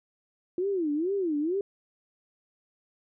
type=tone with vibrato; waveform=sine; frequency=341.8 Hz; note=F4; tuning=37 cents flat; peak=-25 dBFS; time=0.58-1.61 s; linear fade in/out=2 ms; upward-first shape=sine; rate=2.2 Hz; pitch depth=280 cents each way; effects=none